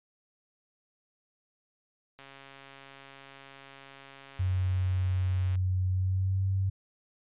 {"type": "click train", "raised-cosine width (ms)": 0.3, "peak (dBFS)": -33, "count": 462, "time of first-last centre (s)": [2.19, 5.555], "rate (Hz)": 137}
{"type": "tone with pitch glide", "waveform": "sine", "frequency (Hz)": [92.5, 95.98], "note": ["F#2", "G2"], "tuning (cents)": [0, -36], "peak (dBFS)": -25, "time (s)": [4.39, 6.7], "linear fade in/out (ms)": 10, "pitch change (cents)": 64, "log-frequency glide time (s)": [5.89, 6.44]}
{"effects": ["resampled to 8000 Hz"]}